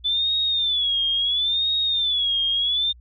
sine tone with vibrato, 3482 Hz, A7, 19 cents flat, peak -19 dBFS, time 0.04-2.93 s, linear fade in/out 20 ms, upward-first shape sine, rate 0.73 Hz, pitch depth 130 cents each way, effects added 60 Hz sine -45 dBFS peak until 3 s

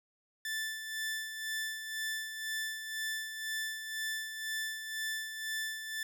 sawtooth tone with tremolo, 1760 Hz, A6, in tune, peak -30 dBFS, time 0.45-6.03 s, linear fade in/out 2 ms, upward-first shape sine, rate 2 Hz, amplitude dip 55%, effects none

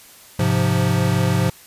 square chord, F minor, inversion first, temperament equal, 103.83 / 130.81 / 174.61 Hz, Ab2 / C3 / F3, 0 / 0 / 0 cents, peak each -21 dBFS, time 0.39-1.5 s, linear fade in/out 5 ms, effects white hiss -45 dBFS RMS until 1.66 s + resampled to 32000 Hz

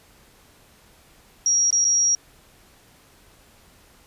sine tone with dropouts, 5670 Hz, F8, 25 cents sharp, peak -16 dBFS, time 1.46-2.15 s, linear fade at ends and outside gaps 1 ms, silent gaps 1.705-1.727 / 1.844-1.85 s, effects pink hiss -54 dBFS RMS until 4.06 s + resampled to 32000 Hz

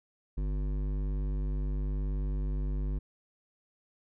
sine tone with hard clipping, 49.51 Hz, G1, 18 cents sharp, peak -31 dBFS, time 0.37-2.99 s, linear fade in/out 10 ms, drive 13 dB, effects none

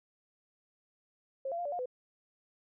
sine tone with pitch steps, 537 / 681 / 700 / 577 / 710 / 503 Hz, C5 / F5 / F5 / D5 / F5 / B4, +45 / -44 / +4 / -31 / +28 / +32 cents, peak -33 dBFS, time 1.45-1.858 s, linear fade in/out 5 ms, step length 68 ms, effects none

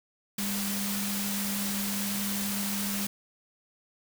sine tone in noise, 200.9 Hz, G3, 43 cents sharp, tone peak -32 dBFS, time 0.38-3.07 s, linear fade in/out 5 ms, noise white, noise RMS -33 dBFS, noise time 0.38-3.07 s, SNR -2 dB, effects none

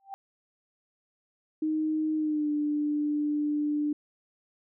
sine tone with exponential growth, 784 Hz, G5, in tune, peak -32 dBFS, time 0-0.14 s, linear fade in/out 0 ms, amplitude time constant 29 ms
sine tone with pitch glide, 311.1 to 296.5 Hz, D#4 to D4, 0 to +17 cents, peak -25 dBFS, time 1.62-3.93 s, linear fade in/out 5 ms, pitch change -83 cents, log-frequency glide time 2.16-2.5 s
effects none

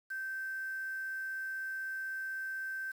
sine tone with quantisation, 1556 Hz, G6, 13 cents flat, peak -36 dBFS, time 0.1-2.92 s, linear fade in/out 10 ms, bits 9, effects none

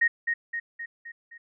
sine tone with echo, 1864.7 Hz, A#6, in tune, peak -18 dBFS, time 0.01-0.08 s, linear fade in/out 10 ms, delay 260 ms, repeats 5, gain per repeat -5 dB, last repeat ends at 1.38 s, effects none

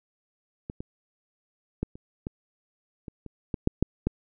clicks, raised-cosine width 3 ms, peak -21 / -22 / -14 / -30 / -19 / -25 / -27 / -15 / -8 / -8 / -11 dBFS, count 11, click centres 0.699 / 0.805 / 1.83 / 1.955 / 2.269 / 3.082 / 3.263 / 3.542 / 3.674 / 3.826 / 4.07 s, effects none

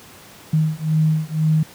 sine beating tone pair, 155.56 / 157.56 Hz, D#3 / D#3, 0 / +22 cents, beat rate 2 Hz, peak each -18 dBFS, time 0.53-1.63 s, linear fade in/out 5 ms, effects pink hiss -43 dBFS RMS until 1.74 s + high-pass 100 Hz 12 dB/octave

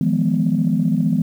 sine chord, F half-diminished seventh, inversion third, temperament equal with one note detuned, 159.48 / 174.61 / 207.7 / 246.9 Hz, Eb3 / F3 / Ab3 / Cb4, +43 / 0 / 0 / 0 cents, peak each -20 / -20 / -20 / -20 dBFS, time 0.01-1.22 s, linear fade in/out 2 ms, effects tanh soft clip ceiling -6 dBFS + 8-bit

